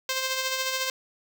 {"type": "tone with tremolo", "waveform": "5% pulse", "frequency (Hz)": 523.3, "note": "C5", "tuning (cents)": 0, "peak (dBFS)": -13, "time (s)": [0.09, 0.9], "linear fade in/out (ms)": 2, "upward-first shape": "sine", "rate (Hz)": 14, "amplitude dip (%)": 40, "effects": []}